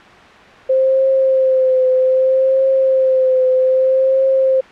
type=tone with vibrato; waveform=sine; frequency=523.3 Hz; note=C5; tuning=in tune; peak=-10 dBFS; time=0.69-4.61 s; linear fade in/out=10 ms; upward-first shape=triangle; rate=0.63 Hz; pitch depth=33 cents each way; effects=white hiss -39 dBFS RMS until 4.71 s + low-pass 2000 Hz 12 dB/octave